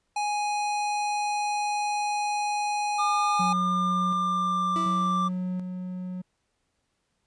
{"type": "tone", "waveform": "square", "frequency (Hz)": 830.6, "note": "G#5", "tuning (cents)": 0, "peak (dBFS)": -26, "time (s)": [0.16, 3.53], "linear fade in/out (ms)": 5}
{"type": "tone with pitch glide", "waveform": "triangle", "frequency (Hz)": [1206, 1177.1], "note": ["D6", "D6"], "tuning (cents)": [46, 4], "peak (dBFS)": -22, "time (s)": [2.98, 5.29], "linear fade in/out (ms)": 20, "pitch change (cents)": -42, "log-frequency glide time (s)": [3.5, 5.08]}
{"type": "tone with tremolo", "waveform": "triangle", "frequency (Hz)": 182.6, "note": "F#3", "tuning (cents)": -23, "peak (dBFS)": -25, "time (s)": [3.39, 6.22], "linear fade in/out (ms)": 10, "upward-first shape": "square", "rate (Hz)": 0.68, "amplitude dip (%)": 40}
{"type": "tone with exponential decay", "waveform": "40% pulse", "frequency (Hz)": 327.7, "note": "E4", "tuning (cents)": -10, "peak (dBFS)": -30, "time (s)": [4.76, 5.59], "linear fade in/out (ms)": 0, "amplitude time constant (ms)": 180}
{"effects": ["pink hiss -75 dBFS RMS until 7.26 s", "resampled to 22050 Hz"]}